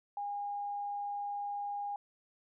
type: tone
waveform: sine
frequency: 814 Hz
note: G#5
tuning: 35 cents flat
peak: -35 dBFS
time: 0.17-1.96 s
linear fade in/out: 2 ms
effects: none